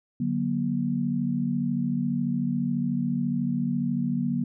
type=chord; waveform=sine; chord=D augmented; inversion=none; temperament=equal with one note detuned; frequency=146.83 / 185 / 239.1 Hz; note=D3 / F#3 / A#3; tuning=0 / 0 / +44 cents; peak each=-30 / -29 / -26 dBFS; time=0.2-4.44 s; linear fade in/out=5 ms; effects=none